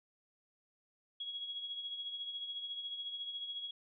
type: tone with tremolo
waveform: sine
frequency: 3322 Hz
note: G#7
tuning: in tune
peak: -37 dBFS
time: 1.2-3.71 s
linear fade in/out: 5 ms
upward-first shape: triangle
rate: 14 Hz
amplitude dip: 60%
effects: none